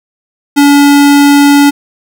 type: tone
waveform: square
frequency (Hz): 285.4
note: D4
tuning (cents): -49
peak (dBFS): -3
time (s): 0.56-1.71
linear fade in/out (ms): 20
effects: none